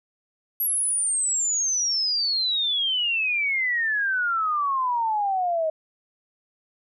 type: exponential sweep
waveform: sine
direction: down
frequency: 11700 to 622.3 Hz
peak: -21 dBFS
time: 0.6-5.7 s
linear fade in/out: 5 ms
effects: none